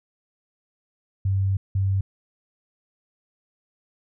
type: tone bursts at uneven times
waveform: sine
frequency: 96.9 Hz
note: G2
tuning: 20 cents flat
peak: -19 dBFS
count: 2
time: 1.25-1.57 / 1.75-2.01 s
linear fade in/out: 5 ms
effects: none